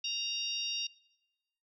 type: harmonic tone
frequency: 932.3 Hz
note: A#5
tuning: in tune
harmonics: 3 / 4 / 5 / 6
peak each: -36 / -38 / -42 / -39 dBFS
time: 0.04-0.87 s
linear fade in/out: 5 ms
effects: noise-tail reverb RT60 1.0 s tail -22 dB re dry